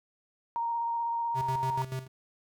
sine tone with vibrato, 932.3 Hz, A#5, in tune, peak -28 dBFS, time 0.56-1.82 s, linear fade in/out 0 ms, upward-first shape square, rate 16 Hz, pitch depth 10 cents each way
square tone with tremolo, 130.81 Hz, C3, in tune, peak -32 dBFS, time 1.34-2.08 s, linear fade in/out 50 ms, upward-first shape square, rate 6.9 Hz, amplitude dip 70%
effects none

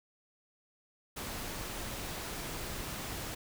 pink noise, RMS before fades -40 dBFS, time 1.16-3.35 s, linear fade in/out 10 ms, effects none

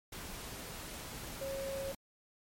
sine tone in noise, 544 Hz, C#5, 33 cents flat, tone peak -37 dBFS, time 1.41-1.92 s, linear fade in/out 5 ms, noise pink, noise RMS -45 dBFS, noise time 0.12-1.95 s, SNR +5 dB, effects MP3 64 kbps

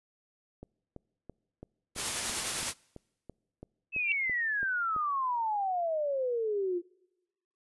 click train, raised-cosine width 2 ms, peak -31 dBFS, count 14, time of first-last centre 0.63-4.963 s, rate 3 Hz
white noise with tremolo, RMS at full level -31 dBFS, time 1.95-2.74 s, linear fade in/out 50 ms, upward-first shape sine, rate 9.8 Hz, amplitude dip 25%
sine exponential sweep, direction down, 2637 to 340 Hz, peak -28 dBFS, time 3.92-6.82 s, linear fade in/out 50 ms
sine tone with exponential growth, 2714 Hz, E7, 50 cents sharp, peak -23 dBFS, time 4-4.12 s, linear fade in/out 1 ms, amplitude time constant 26 ms
effects noise-tail reverb RT60 1.0 s tail -26 dB re dry + resampled to 24000 Hz

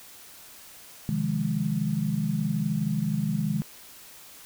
sine chord, F minor seventh, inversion second, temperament equal, 130.81 / 155.56 / 174.61 / 207.7 Hz, C3 / Eb3 / F3 / Ab3, 0 / 0 / 0 / 0 cents, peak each -33 / -28 / -32 / -28 dBFS, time 1.09-3.62 s, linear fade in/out 0 ms, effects white hiss -48 dBFS RMS until 4.45 s

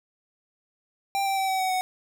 square tone with pitch steps, 789 / 779.5 / 770.1 / 760.8 / 751.6 / 742.6 Hz, G5 / G5 / G5 / F#5 / F#5 / F#5, +11 / -10 / -31 / +48 / +27 / +6 cents, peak -24 dBFS, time 1.15-1.81 s, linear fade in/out 0 ms, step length 110 ms, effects none

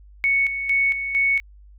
sine tone with tremolo, 2217 Hz, C#7, in tune, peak -16 dBFS, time 0.24-1.4 s, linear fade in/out 0 ms, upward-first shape square, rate 2.2 Hz, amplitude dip 60%, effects added 50 Hz sine -44 dBFS peak until 1.78 s

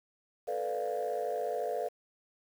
sine chord, B half-diminished seventh, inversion third, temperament equal, 440 / 493.9 / 587.3 / 698.5 Hz, A4 / B4 / D5 / F5, 0 / 0 / 0 / 0 cents, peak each -36 / -35 / -36 / -35 dBFS, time 0.47-1.89 s, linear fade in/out 20 ms, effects tanh soft clip ceiling -25 dBFS + 9-bit

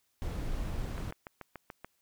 brown noise, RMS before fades -35 dBFS, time 0.22-1.11 s, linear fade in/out 0 ms
click train, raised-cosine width 0.5 ms, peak -27 dBFS, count 7, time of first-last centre 0.98-1.846 s, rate 6.93 Hz
effects white hiss -75 dBFS RMS until 2.01 s

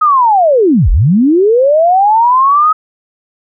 sine linear two-way sweep, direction down then up, 1278 to 31.82 to 1278 Hz, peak -5 dBFS, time 0.01-2.73 s, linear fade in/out 10 ms, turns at 0.9 s, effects none

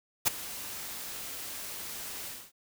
white noise with ADSR envelope, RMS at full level -22 dBFS, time 0.25-2.52 s, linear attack 25 ms, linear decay 11 ms, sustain -18 dB, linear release 250 ms, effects none

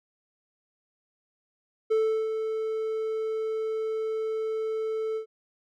triangle tone with ADSR envelope, 440 Hz, A4, in tune, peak -18 dBFS, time 1.9-5.26 s, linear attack 17 ms, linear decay 360 ms, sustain -7 dB, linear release 98 ms, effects none

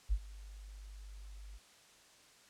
sine tone with ADSR envelope, 50.4 Hz, G1, 49 cents sharp, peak -26 dBFS, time 0.09-1.59 s, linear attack 33 ms, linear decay 59 ms, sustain -21 dB, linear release 28 ms, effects white hiss -62 dBFS RMS until 2.49 s + low-pass 8000 Hz 12 dB/octave

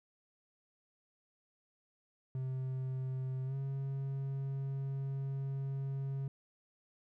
triangle tone with pitch glide, 130.6 to 136.38 Hz, C3 to C#3, -3 to -28 cents, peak -33 dBFS, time 2.35-6.28 s, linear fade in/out 2 ms, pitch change +75 cents, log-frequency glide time 3.45-3.55 s, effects none

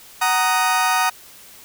30% pulse chord, D# minor, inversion first, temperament just, 746.7 / 933.4 / 1244.5 Hz, F#5 / A#5 / D#6, +16 / +2 / 0 cents, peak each -18 dBFS, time 0.21-1.1 s, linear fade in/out 10 ms, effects white hiss -44 dBFS RMS until 1.64 s

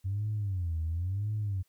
sine tone with vibrato, 92.6 Hz, F#2, 2 cents sharp, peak -28 dBFS, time 0.04-1.63 s, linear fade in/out 20 ms, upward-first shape sine, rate 0.96 Hz, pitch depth 250 cents each way, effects tanh soft clip ceiling -25 dBFS + white hiss -73 dBFS RMS until 1.68 s

